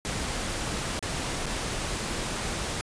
pink noise with dropouts, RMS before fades -31 dBFS, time 0.05-2.81 s, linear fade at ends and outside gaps 0 ms, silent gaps 0.992-1.026 / 1.458-1.465 s, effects resampled to 22050 Hz

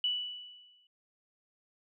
sine tone with exponential decay, 2960 Hz, F#7, in tune, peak -26 dBFS, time 0.04-0.87 s, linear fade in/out 2 ms, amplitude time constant 180 ms, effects none

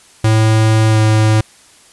square tone with pitch glide, 110 to 108.8 Hz, A2 to A2, 0 to -19 cents, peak -9 dBFS, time 0.24-1.41 s, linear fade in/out 5 ms, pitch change -19 cents, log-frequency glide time 0.89-0.98 s, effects white hiss -45 dBFS RMS until 1.92 s + resampled to 24000 Hz

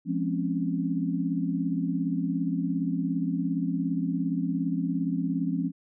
sine chord, Db major seventh, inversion first, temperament just, 173.24 / 207.9 / 259.9 / 277.2 Hz, F3 / Ab3 / C4 / Db4, -14 / +2 / -11 / 0 cents, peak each -29 / -34 / -31 / -30 dBFS, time 0.05-5.72 s, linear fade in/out 50 ms, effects none

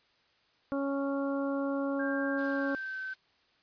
harmonic tone, 277.2 Hz, C#4, in tune, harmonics 1 / 2 / 3 / 4 / 5, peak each -31 / -34 / -45 / -42 / -43 dBFS, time 0.72-2.75 s, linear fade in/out 0 ms
sine tone with pitch glide, 1597 to 1536.4 Hz, G6 to G6, +32 to -35 cents, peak -35 dBFS, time 1.99-3.14 s, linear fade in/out 10 ms, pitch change -67 cents, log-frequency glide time 2.43-2.99 s
blue noise, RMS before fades -47 dBFS, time 2.37-3.16 s, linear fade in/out 20 ms
effects white hiss -68 dBFS RMS until 3.62 s + resampled to 11025 Hz

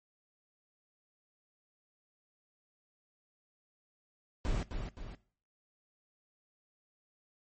brown noise with echo, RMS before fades -32 dBFS, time 4.45-4.63 s, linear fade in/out 0 ms, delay 260 ms, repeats 2, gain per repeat -6 dB, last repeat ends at 5.15 s, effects noise-tail reverb RT60 0.5 s tail -20 dB re dry + MP3 32 kbps

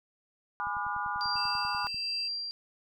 sine chord, G# diminished seventh, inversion none, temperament just, 830.6 / 996.7 / 1196.1 / 1435.3 Hz, G#5 / B5 / D6 / F6, 0 / +16 / +31 / +47 cents, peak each -36 dBFS, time 0.6-1.87 s, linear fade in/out 0 ms
click train, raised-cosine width 5 ms, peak -38 dBFS, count 14, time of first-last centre 0.67-1.945 s, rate 10.2 Hz
sine tone with tremolo, 4737 Hz, D8, 14 cents sharp, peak -30 dBFS, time 1.21-2.51 s, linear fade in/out 0 ms, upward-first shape sine, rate 1.3 Hz, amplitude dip 45%
triangle tone, 2678 Hz, E7, 27 cents sharp, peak -40 dBFS, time 1.36-2.28 s, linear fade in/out 5 ms
effects none

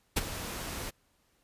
pink noise with ADSR envelope, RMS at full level -25 dBFS, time 0.16-0.91 s, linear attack 11 ms, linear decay 29 ms, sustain -13 dB, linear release 21 ms, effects pink hiss -71 dBFS RMS until 1.43 s + resampled to 32000 Hz

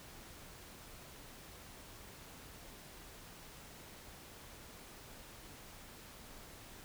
silence, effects pink hiss -54 dBFS RMS until 6.84 s

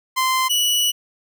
sawtooth tone pair in turn, 1038 / 2943 Hz, C6 / F#7, -14 / -10 cents, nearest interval octave + tritone, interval 1804 cents, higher second, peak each -13 dBFS, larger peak neither, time 0.16-0.49 / 0.49-0.92 s, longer second, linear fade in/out 20 ms, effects none

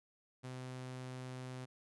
sawtooth tone, 128 Hz, C3, 38 cents flat, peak -40 dBFS, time 0.43-1.66 s, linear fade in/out 20 ms, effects resampled to 24000 Hz

